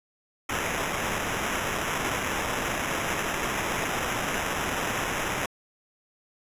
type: noise with sample-and-hold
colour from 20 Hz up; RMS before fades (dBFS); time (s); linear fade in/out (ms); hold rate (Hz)
white; -29; 0.49-5.46; 5; 4410
effects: resampled to 32000 Hz